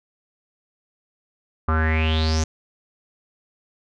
square tone with low-pass filter sweep, 79.3 Hz, D#2, 33 cents sharp, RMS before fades -20 dBFS, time 1.68-2.44 s, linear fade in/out 5 ms, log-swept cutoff 1200 to 6500 Hz, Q 8.2, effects none

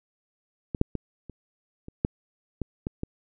clicks, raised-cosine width 3 ms, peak -16 / -6 / -16 / -27 / -27 / -9 / -16 / -16 / -17 dBFS, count 9, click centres 0.748 / 0.814 / 0.953 / 1.297 / 1.884 / 2.049 / 2.617 / 2.869 / 3.034 s, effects none

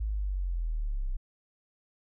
sine linear sweep, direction down, 54.3 to 30.36 Hz, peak -28 dBFS, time 0-1.17 s, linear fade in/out 10 ms, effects none

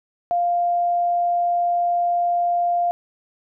sine tone, 698.5 Hz, F5, in tune, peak -17 dBFS, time 0.31-2.91 s, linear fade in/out 0 ms, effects none

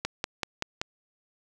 click train, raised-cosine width 0.2 ms, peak -11 dBFS, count 5, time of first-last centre 0.05-0.815 s, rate 5.23 Hz, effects none

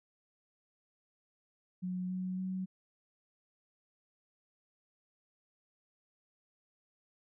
sine tone with pitch steps, 182.5 / 184.73 / 186.98 Hz, F#3 / F#3 / F#3, -24 / -3 / +18 cents, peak -34 dBFS, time 1.82-2.66 s, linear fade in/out 20 ms, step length 280 ms, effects none

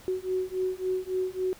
sine beating tone pair, 370 / 373.6 Hz, F#4 / F#4, 0 / +17 cents, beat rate 3.6 Hz, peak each -30 / -30 dBFS, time 0.08-1.53 s, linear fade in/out 0 ms, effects pink hiss -52 dBFS RMS until 1.59 s

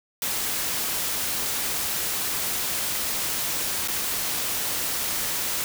white noise with dropouts, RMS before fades -27 dBFS, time 0.22-5.64 s, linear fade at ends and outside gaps 1 ms, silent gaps 3.876-3.883 s, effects none

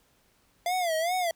square tone with vibrato, 685 Hz, F5, 34 cents flat, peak -26 dBFS, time 0.66-1.31 s, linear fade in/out 2 ms, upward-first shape sine, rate 2.5 Hz, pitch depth 140 cents each way, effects pink hiss -66 dBFS RMS until 1.35 s

